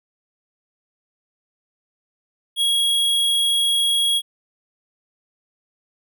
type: tone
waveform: square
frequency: 3309 Hz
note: G#7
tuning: 7 cents flat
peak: -17 dBFS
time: 2.56-4.22 s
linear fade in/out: 50 ms
effects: none